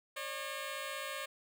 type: tone pair together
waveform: 10% pulse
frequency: 545 / 600.7 Hz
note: C#5 / D5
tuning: -29 / +39 cents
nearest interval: major second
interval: 168 cents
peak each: -33 / -34 dBFS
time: 0.16-1.26 s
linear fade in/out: 10 ms
effects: none